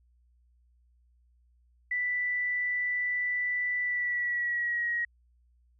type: tone with pitch glide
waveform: sine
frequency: 1977 to 1895.4 Hz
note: B6 to A#6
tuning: +1 to +28 cents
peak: -27 dBFS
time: 1.91-5.05 s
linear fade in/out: 5 ms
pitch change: -73 cents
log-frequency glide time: 3.81-4.87 s
effects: added 60 Hz sine -62 dBFS peak until 5.79 s